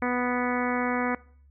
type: harmonic tone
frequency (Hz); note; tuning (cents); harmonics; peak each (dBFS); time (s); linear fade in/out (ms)
246.9; B3; 0; 1 / 2 / 3 / 4 / 5 / 6 / 7 / 8 / 9; -28 / -31 / -33 / -34 / -35 / -36 / -36 / -37 / -38; 0.02-1.15; 2
effects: noise-tail reverb RT60 0.5 s tail -21 dB re dry + added 70 Hz sine -53 dBFS peak until 1.5 s